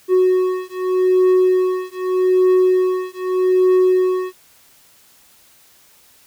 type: beating tone pair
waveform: triangle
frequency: 368.9 / 369.72 Hz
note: F#4 / F#4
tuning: -5 / -1 cents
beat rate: 0.82 Hz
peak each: -14 dBFS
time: 0.08-4.33 s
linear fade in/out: 50 ms
effects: white hiss -51 dBFS RMS until 6.26 s